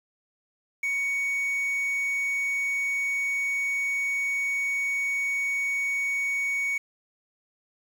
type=tone with quantisation; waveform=triangle; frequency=2235 Hz; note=C#7; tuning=14 cents sharp; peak=-23 dBFS; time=0.83-6.78 s; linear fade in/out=5 ms; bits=8; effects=none